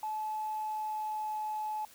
sine tone with pitch glide, 862 to 857 Hz, A5 to A5, -36 to -46 cents, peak -32 dBFS, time 0.03-1.85 s, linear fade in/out 2 ms, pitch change -10 cents, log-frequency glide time 0.53-1.38 s, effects tanh soft clip ceiling -28 dBFS + white hiss -57 dBFS RMS until 1.94 s

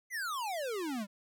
square exponential sweep, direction down, 2100 to 190.5 Hz, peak -35 dBFS, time 0.1-1.07 s, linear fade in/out 50 ms, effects none

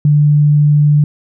sine tone, 147.8 Hz, D3, 11 cents sharp, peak -6 dBFS, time 0.05-1.04 s, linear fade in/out 2 ms, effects none

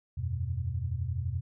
sine chord, E suspended second, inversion none, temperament equal with one note detuned, 82.41 / 94.17 / 123.47 Hz, E2 / F#2 / B2, 0 / +31 / 0 cents, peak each -34 dBFS, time 0.17-1.41 s, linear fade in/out 10 ms, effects none

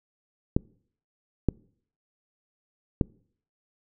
clicks, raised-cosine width 3 ms, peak -8 dBFS, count 3, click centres 0.565 / 1.487 / 3.012 s, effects noise-tail reverb RT60 0.6 s tail -26 dB re dry

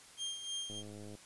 sawtooth tone with tremolo, 3200 Hz, G7, 35 cents sharp, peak -33 dBFS, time 0.17-0.83 s, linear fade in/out 50 ms, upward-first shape sine, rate 3.2 Hz, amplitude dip 60%
click train, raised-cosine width 2 ms, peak -37 dBFS, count 48, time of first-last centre 0.7-1.152 s, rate 104 Hz
effects white hiss -57 dBFS RMS until 1.25 s + resampled to 24000 Hz

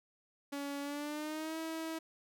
sawtooth tone with pitch glide, 282.7 to 322.9 Hz, C#4 to E4, +34 to -36 cents, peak -34 dBFS, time 0.52-1.99 s, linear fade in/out 10 ms, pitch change +230 cents, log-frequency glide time 0.81-1.58 s, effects none

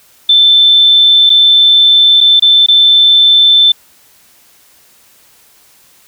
sine tone with dropouts, 3537 Hz, A7, 8 cents sharp, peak -3 dBFS, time 0.29-3.72 s, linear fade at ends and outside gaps 5 ms, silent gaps 1.295-1.3 / 2.206-2.21 / 2.397-2.422 / 2.663-2.684 s, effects white hiss -46 dBFS RMS until 6.07 s

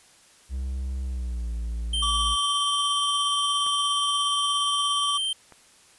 triangle tone with pitch glide, 65.41 to 57.27 Hz, C2 to A#1, 0 to -30 cents, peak -25 dBFS, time 0.49-2.37 s, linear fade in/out 50 ms, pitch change -230 cents, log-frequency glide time 1.03-1.52 s
square tone, 3136 Hz, G7, in tune, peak -25 dBFS, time 1.93-5.33 s, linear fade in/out 5 ms
square tone with tremolo, 1151 Hz, D6, 35 cents flat, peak -25 dBFS, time 2.02-5.18 s, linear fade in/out 10 ms, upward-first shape sine, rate 17 Hz, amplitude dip 30%
clicks, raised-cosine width 0.5 ms, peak -28 / -31 dBFS, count 2, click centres 3.665 / 5.523 s
effects white hiss -55 dBFS RMS until 5.98 s + resampled to 24000 Hz

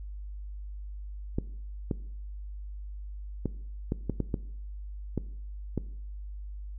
clicks, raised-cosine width 3 ms, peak -15 dBFS, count 9, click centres 1.385 / 1.912 / 3.457 / 3.921 / 4.097 / 4.203 / 4.342 / 5.177 / 5.777 s, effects noise-tail reverb RT60 0.7 s tail -19 dB re dry + added 50 Hz sine -37 dBFS peak until 6.78 s

